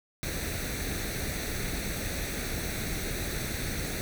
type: noise with comb filter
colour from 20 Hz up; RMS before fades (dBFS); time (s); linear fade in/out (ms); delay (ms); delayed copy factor
pink; -33; 0.23-4.01; 0; 0.49; +0.65
effects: none